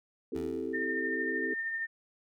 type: chord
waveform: sine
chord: A minor seventh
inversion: first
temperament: equal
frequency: 261.6 / 329.6 / 392 / 440 Hz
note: C4 / E4 / G4 / A4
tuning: 0 / 0 / 0 / 0 cents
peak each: -38 dBFS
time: 0.32-1.54 s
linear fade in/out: 5 ms
type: tone with exponential decay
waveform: 15% pulse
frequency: 80 Hz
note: D#2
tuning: 49 cents sharp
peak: -34 dBFS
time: 0.35-1.18 s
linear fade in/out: 5 ms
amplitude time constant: 180 ms
type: tone with tremolo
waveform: sine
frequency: 1813 Hz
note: A#6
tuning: 49 cents flat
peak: -30 dBFS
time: 0.73-1.87 s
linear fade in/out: 20 ms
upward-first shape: triangle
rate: 13 Hz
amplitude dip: 40%
effects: none